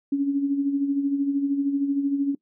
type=tone with tremolo; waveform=sine; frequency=280 Hz; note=C#4; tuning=18 cents sharp; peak=-18 dBFS; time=0.12-2.35 s; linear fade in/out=5 ms; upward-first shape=sine; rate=13 Hz; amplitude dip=55%; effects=noise-tail reverb RT60 0.1 s tail -22 dB re dry